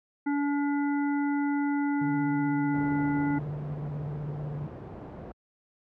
harmonic tone, 286.2 Hz, D4, 45 cents flat, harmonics 1 / 3 / 5 / 7, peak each -25 / -35 / -39 / -42 dBFS, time 0.26-3.39 s, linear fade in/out 10 ms
triangle tone with vibrato, 147.4 Hz, D3, 7 cents sharp, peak -30 dBFS, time 2.01-4.67 s, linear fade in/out 5 ms, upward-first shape sine, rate 16 Hz, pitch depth 62 cents each way
pink low-pass noise, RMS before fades -40 dBFS, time 2.74-5.32 s, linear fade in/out 5 ms, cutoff 700 Hz, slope 12 dB/octave
effects high-pass 80 Hz 12 dB/octave

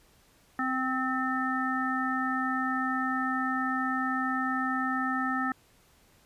harmonic tone with a mistuned harmonic, 260 Hz, C4, 11 cents flat, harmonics 1 / 3 / 5 / 7, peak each -31 / -35 / -31 / -33 dBFS, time 0.59-5.52 s, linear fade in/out 2 ms, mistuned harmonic 7, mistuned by -17 cents, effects pink hiss -62 dBFS RMS until 6.25 s + resampled to 32000 Hz

